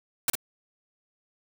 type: noise with echo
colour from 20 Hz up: white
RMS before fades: -23 dBFS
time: 0.28-0.3 s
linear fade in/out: 2 ms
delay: 53 ms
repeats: 1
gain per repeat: -5 dB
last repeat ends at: 0.353 s
effects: none